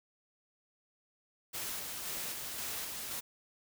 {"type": "noise with tremolo", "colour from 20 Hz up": "white", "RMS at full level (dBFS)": -39, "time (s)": [1.53, 3.21], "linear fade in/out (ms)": 20, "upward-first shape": "square", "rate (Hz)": 1.9, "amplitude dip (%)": 25, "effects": []}